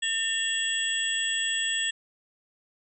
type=tone cluster; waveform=sine; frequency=1806 / 2777 / 3333 / 7880 Hz; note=A6 / F7 / G#7 / B8; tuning=+45 / -10 / +5 / -5 cents; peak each=-30 / -33 / -29 / -32 dBFS; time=0.02-1.91 s; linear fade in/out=10 ms; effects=none